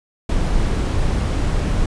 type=noise; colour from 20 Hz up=brown; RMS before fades=-18 dBFS; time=0.29-1.86 s; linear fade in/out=5 ms; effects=resampled to 22050 Hz